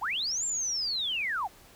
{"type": "linear two-way sweep", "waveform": "sine", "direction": "up then down", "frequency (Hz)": [673, 7450, 673], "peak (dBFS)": -28, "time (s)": [0.01, 1.48], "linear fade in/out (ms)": 20, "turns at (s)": 0.45, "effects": ["pink hiss -55 dBFS RMS until 1.75 s"]}